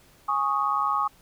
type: chord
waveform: sine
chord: Ab suspended fourth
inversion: none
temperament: just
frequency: 830.6 / 1107.5 / 1245.9 Hz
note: Ab5 / Db6 / Eb6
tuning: 0 / -2 / +2 cents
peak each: -29 / -25 / -26 dBFS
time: 0.28-1.08 s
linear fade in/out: 10 ms
effects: pink hiss -57 dBFS RMS until 1.21 s